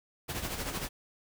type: noise with tremolo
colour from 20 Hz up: pink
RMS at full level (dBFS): -34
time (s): 0.28-0.89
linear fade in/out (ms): 20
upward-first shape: sine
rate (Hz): 13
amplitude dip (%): 55
effects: none